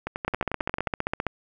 two click trains, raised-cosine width 0.5 ms, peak -10 / -14 dBFS, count 16 / 10, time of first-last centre 0.28-1.267 / 0.07-0.874 s, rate 15.2 / 11.2 Hz, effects none

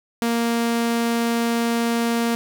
sawtooth tone, 233.1 Hz, A#3, in tune, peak -15 dBFS, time 0.22-2.35 s, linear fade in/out 0 ms, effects none

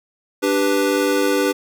square chord, G major, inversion second, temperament equal, 293.7 / 392 / 493.9 Hz, D4 / G4 / B4, 0 / 0 / 0 cents, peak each -21 dBFS, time 0.42-1.53 s, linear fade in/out 20 ms, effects none

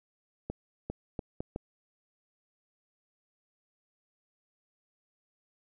accelerating click train, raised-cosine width 2 ms, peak -21 dBFS, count 5, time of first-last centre 0.5-1.561 s, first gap 400 ms, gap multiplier 0.73, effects none

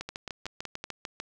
two click trains, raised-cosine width 0.2 ms, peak -18 / -19 dBFS, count 9 / 5, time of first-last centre 0.01-1.2 / 0.09-0.84 s, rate 6.72 / 5.33 Hz, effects none

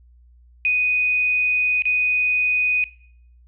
sine tone with dropouts, 2489 Hz, D#7, in tune, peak -16 dBFS, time 0.65-2.84 s, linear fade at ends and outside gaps 1 ms, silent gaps 1.821-1.854 s, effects noise-tail reverb RT60 0.6 s tail -19 dB re dry + added 60 Hz sine -48 dBFS peak until 3.47 s

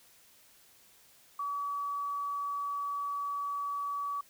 sine tone, 1141 Hz, C#6, 50 cents sharp, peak -32 dBFS, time 1.39-4.21 s, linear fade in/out 5 ms, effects white hiss -61 dBFS RMS until 4.29 s

